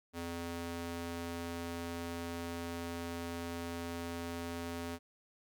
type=tone with high-pass filter; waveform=square; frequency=85.1 Hz; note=F2; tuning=44 cents flat; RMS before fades=-41 dBFS; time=0.13-4.99 s; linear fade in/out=50 ms; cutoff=190 Hz; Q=0.84; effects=none